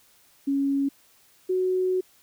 sine tone pair in turn, 277.2 / 370 Hz, C#4 / F#4, 0 / 0 cents, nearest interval perfect fourth, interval 500 cents, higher second, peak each -21 / -21 dBFS, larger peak neither, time 0.47-0.89 / 1.49-2.01 s, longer second, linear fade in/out 10 ms, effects white hiss -59 dBFS RMS until 2.22 s

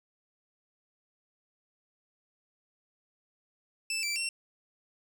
20% pulse tone with pitch steps, 2642 / 2335 / 2721 Hz, E7 / D7 / F7, +3 / -11 / -46 cents, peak -25 dBFS, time 3.9-4.29 s, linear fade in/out 2 ms, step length 130 ms, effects none

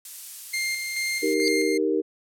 violet noise, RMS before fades -33 dBFS, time 0.05-1.34 s, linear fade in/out 2 ms
sawtooth tone with tremolo, 2112 Hz, C7, 16 cents sharp, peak -21 dBFS, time 0.53-1.78 s, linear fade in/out 10 ms, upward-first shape square, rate 2.3 Hz, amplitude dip 40%
sine chord, Eb major, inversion none, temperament equal, 311.1 / 392 / 466.2 Hz, Eb4 / G4 / Bb4, 0 / 0 / 0 cents, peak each -25 dBFS, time 1.22-2.02 s, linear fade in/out 20 ms
sine tone with exponential growth, 4593 Hz, D8, 39 cents flat, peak -19 dBFS, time 1.39-1.48 s, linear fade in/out 0 ms, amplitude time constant 19 ms
effects low-pass 11000 Hz 12 dB/octave

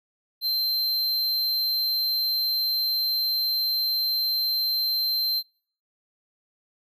square tone, 4123 Hz, C8, 26 cents flat, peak -23 dBFS, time 0.41-5.43 s, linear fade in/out 50 ms, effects noise-tail reverb RT60 0.5 s tail -26 dB re dry

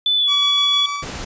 sine tone with pitch glide, 3498 to 3406 Hz, A7 to G#7, -11 to +43 cents, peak -14 dBFS, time 0.06-0.86 s, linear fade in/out 2 ms, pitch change -46 cents, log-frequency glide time 0.16-0.28 s
sawtooth tone with tremolo, 1148 Hz, D6, 40 cents flat, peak -18 dBFS, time 0.27-1.05 s, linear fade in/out 50 ms, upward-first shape square, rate 6.5 Hz, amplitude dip 25%
pink noise, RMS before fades -29 dBFS, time 1.02-1.25 s, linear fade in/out 10 ms
effects resampled to 16000 Hz

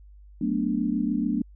sine chord, B minor seventh, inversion second, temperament equal, 185 / 220 / 246.9 / 293.7 Hz, F#3 / A3 / B3 / D4, 0 / 0 / 0 / 0 cents, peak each -31 / -27 / -28 / -28 dBFS, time 0.41-1.42 s, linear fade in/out 5 ms, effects added 50 Hz sine -46 dBFS peak until 1.55 s

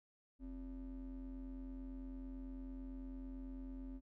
triangle ring-modulated tone, 154.5 Hz, D#3, 12 cents flat, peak -40 dBFS, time 0.39-4.01 s, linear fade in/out 50 ms, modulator 110 Hz, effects none

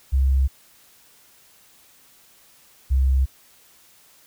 sine tone pair in turn, 66.8 / 66.07 Hz, C2 / C2, +36 / +17 cents, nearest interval unison, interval 19 cents, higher first, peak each -15 dBFS, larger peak neither, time 0.12-0.48 / 2.9-3.26 s, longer neither, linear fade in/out 20 ms, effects white hiss -54 dBFS RMS until 4.26 s

